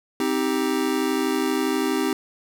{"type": "chord", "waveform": "square", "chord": "C minor", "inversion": "none", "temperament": "just", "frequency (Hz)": [261.6, 314, 392.4], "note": ["C4", "Eb4", "G4"], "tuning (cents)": [0, 16, 2], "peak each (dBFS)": -26, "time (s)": [0.2, 2.13], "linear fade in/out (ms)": 2, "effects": []}